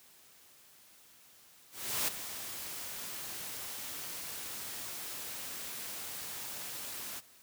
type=noise with ADSR envelope; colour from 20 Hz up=white; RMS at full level=-31 dBFS; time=1.71-7.21 s; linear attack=370 ms; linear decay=8 ms; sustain=-11 dB; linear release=28 ms; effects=white hiss -60 dBFS RMS until 7.42 s + high-pass 60 Hz 12 dB/octave